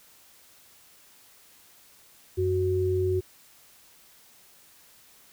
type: tone pair together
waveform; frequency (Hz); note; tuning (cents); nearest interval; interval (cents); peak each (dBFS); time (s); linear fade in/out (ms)
sine; 92.82 / 370; F#2 / F#4; +6 / 0; 2 octaves; 2394; -27 / -24; 2.37-3.21; 20
effects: white hiss -56 dBFS RMS until 5.32 s